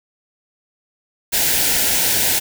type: band-stop noise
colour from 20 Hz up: white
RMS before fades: -17 dBFS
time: 1.32-2.4 s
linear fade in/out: 20 ms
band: 970 to 1400 Hz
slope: 96 dB/octave
effects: none